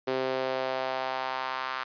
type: tone with high-pass filter sweep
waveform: sawtooth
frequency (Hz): 130.81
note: C3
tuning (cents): 0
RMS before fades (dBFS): -31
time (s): 0.07-1.84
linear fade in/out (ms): 10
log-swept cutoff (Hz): 400 to 1200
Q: 2.3
effects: resampled to 11025 Hz